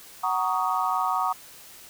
sine chord, D# minor seventh, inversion first, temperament just, 746.7 / 933.4 / 1120.1 / 1244.5 Hz, F#5 / A#5 / C#6 / D#6, +16 / +2 / +18 / 0 cents, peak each -28 dBFS, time 0.23-1.33 s, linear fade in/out 10 ms, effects white hiss -47 dBFS RMS until 1.89 s

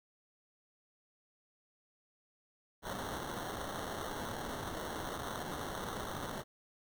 blue noise with sample-and-hold, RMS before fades -41 dBFS, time 2.82-6.44 s, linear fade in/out 50 ms, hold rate 2450 Hz, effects none

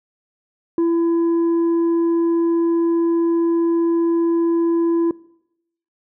triangle tone with tanh clipping, 335.6 Hz, E4, 31 cents sharp, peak -15 dBFS, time 0.78-5.11 s, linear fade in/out 2 ms, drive 8 dB, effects noise-tail reverb RT60 0.8 s tail -22 dB re dry

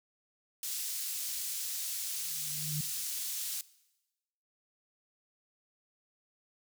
pink high-pass noise, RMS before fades -37 dBFS, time 0.63-3.61 s, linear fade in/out 2 ms, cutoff 5600 Hz, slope 12 dB/octave
sine tone with exponential growth, 150.9 Hz, D3, 47 cents sharp, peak -31 dBFS, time 2.16-2.81 s, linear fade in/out 5 ms, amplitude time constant 140 ms
effects noise-tail reverb RT60 1.0 s tail -20 dB re dry

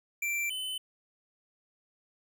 square tone pair in turn, 2349 / 3032 Hz, D7 / F#7, 0 / +42 cents, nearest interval major third, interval 442 cents, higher second, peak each -30 / -34 dBFS, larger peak first, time 0.22-0.5 / 0.5-0.78 s, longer neither, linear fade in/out 5 ms, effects none

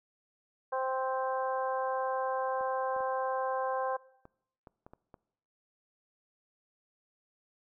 harmonic tone, 261.6 Hz, C4, in tune, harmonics 2 / 3 / 4 / 5 / 6, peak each -33 / -35 / -35 / -48 / -43 dBFS, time 0.72-3.97 s, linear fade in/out 10 ms
clicks, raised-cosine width 1 ms, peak -36 dBFS, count 8, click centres 2.61 / 2.964 / 3.006 / 4.254 / 4.672 / 4.865 / 4.935 / 5.142 s
effects noise-tail reverb RT60 0.8 s tail -22 dB re dry

